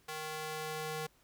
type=tone with high-pass filter sweep; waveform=square; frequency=155.56 Hz; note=D#3; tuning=in tune; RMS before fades=-40 dBFS; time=0.08-1.07 s; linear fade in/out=10 ms; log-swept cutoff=690 to 340 Hz; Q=0.71; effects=pink hiss -68 dBFS RMS until 1.23 s